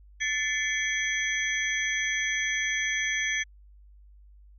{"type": "tone cluster", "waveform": "sine", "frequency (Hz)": [1755, 2064, 2257, 3304, 6030], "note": ["A6", "C7", "C#7", "G#7", "F#8"], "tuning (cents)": [-5, -24, 31, -10, 32], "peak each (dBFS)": [-29, -32, -33, -35, -35], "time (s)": [0.2, 3.44], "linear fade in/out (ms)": 20, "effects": ["added 50 Hz sine -50 dBFS peak until 4.58 s"]}